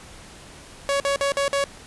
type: tone bursts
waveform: sawtooth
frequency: 559 Hz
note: C#5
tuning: 14 cents sharp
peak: -16 dBFS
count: 5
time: 0.89-1.64 s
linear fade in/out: 0 ms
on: 110 ms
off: 50 ms
effects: pink hiss -44 dBFS RMS until 1.86 s + resampled to 24000 Hz